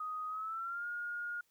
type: tone with pitch glide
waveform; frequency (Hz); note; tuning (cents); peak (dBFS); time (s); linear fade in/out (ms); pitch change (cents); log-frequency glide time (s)
sine; 1250 to 1427.6; D#6 to F6; +8 to +38; -37; 0-1.41; 5; +230; 0.28-0.87
effects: white hiss -75 dBFS RMS until 1.5 s